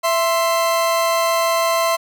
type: tone pair together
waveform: 40% pulse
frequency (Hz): 664 / 1048.9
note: E5 / C6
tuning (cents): +12 / +4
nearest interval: minor sixth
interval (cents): 792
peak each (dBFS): -17 / -18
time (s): 0.03-1.97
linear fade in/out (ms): 20
effects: none